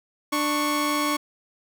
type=tone pair together; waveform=sawtooth; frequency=295.9 / 1105.9 Hz; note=D4 / C#6; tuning=+13 / -4 cents; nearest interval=octave + major seventh; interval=2283 cents; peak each=-21 dBFS; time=0.32-1.17 s; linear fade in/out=10 ms; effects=none